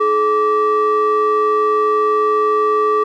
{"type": "ring-modulated tone", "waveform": "triangle", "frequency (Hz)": 369.5, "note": "F#4", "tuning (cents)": -2, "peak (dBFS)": -7, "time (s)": [0, 3.04], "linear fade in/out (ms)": 10, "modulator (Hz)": 795, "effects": []}